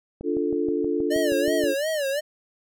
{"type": "click train", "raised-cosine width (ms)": 2, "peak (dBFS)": -22, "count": 10, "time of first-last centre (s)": [0.21, 1.639], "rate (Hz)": 6.3}
{"type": "chord", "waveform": "sine", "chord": "D minor", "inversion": "none", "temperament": "equal with one note detuned", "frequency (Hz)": [292.1, 349.2, 440], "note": ["D4", "F4", "A4"], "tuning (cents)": [-9, 0, 0], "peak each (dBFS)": -26, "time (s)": [0.23, 1.75], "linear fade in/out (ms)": 50}
{"type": "tone with vibrato", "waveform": "square", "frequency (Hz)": 587.3, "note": "D5", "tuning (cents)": 0, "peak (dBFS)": -24, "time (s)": [1.1, 2.21], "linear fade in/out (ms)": 20, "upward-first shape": "sine", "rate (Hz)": 2.8, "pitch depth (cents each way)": 150}
{"effects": []}